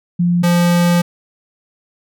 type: tone pair in turn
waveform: sine / square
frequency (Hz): 174.6 / 173.91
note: F3 / F3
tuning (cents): 0 / -7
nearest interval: unison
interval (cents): 7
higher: first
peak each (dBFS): -11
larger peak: neither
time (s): 0.19-0.43 / 0.43-1.02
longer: second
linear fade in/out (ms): 10
effects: none